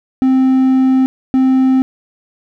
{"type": "tone pair in turn", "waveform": "triangle", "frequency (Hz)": [261.6, 261.6], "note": ["C4", "C4"], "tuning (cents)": [0, 0], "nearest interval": "unison", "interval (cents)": 0, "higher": "neither", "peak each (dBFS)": -6, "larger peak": "neither", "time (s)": [[0.22, 1.06], [1.34, 1.82]], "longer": "first", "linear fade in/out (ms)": 0, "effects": []}